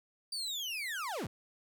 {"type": "linear sweep", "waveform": "35% pulse", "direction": "down", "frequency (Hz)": [4699, 57.4], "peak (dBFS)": -34, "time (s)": [0.32, 1.27], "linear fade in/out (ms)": 5, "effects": []}